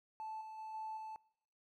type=tone with level steps; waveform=triangle; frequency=875 Hz; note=A5; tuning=10 cents flat; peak=-39 / -45 / -42 / -38 / -42 dBFS; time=0.2-1.16 s; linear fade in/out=0 ms; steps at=0.41 / 0.58 / 0.74 / 0.97 s; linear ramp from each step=2 ms; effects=noise-tail reverb RT60 0.8 s tail -24 dB re dry + tanh soft clip ceiling -38 dBFS